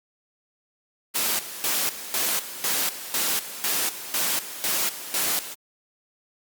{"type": "noise with tremolo", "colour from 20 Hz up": "white", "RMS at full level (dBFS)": -24, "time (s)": [1.14, 5.55], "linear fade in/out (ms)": 20, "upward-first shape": "square", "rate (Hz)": 2, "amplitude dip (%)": 75, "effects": ["high-pass 200 Hz 12 dB/octave", "Opus 48 kbps"]}